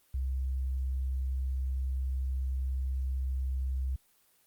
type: tone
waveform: sine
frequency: 65.41 Hz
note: C2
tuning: in tune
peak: -29 dBFS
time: 0.14-3.96 s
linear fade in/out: 5 ms
effects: white hiss -67 dBFS RMS until 4.46 s + Opus 24 kbps